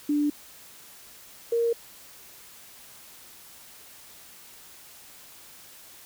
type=tone pair in turn; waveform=sine; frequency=293.7 / 466.2 Hz; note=D4 / A#4; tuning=0 / 0 cents; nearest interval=minor sixth; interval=800 cents; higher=second; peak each=-21 / -21 dBFS; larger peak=neither; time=0.09-0.3 / 1.52-1.73 s; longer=neither; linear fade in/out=5 ms; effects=white hiss -49 dBFS RMS until 6.05 s